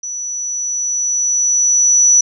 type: tone with level ramp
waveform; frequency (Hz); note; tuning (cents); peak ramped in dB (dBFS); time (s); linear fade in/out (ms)
sine; 5920; F#8; 0; -22 to -6; 0.03-2.21; 5
effects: none